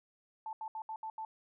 sine tone bursts at uneven times, 880 Hz, A5, in tune, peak -38 dBFS, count 6, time 0.46-0.53 / 0.61-0.68 / 0.75-0.82 / 0.89-0.96 / 1.03-1.1 / 1.18-1.25 s, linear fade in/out 2 ms, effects none

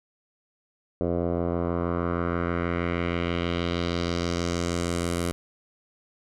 10% pulse tone with low-pass filter sweep, 86.3 Hz, F2, 20 cents flat, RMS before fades -27 dBFS, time 1.01-5.32 s, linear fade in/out 0 ms, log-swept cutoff 590 to 11000 Hz, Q 1.9, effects none

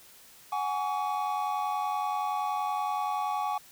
triangle chord, F# suspended second, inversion none, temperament equal with one note detuned, 740 / 830.6 / 1132.7 Hz, F#5 / G#5 / C#6, 0 / 0 / +37 cents, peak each -32 / -29 / -31 dBFS, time 0.52-3.58 s, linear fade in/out 5 ms, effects white hiss -54 dBFS RMS until 3.71 s

